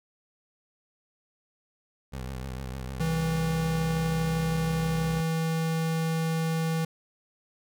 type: tone with vibrato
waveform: 20% pulse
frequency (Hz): 64.9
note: C2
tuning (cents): -13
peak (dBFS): -29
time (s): 2.12-5.22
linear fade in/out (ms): 20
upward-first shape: triangle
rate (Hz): 6.6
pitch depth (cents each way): 98
type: tone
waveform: square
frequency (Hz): 162.3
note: E3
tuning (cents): -27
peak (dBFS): -26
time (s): 3-6.85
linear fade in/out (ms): 5
effects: none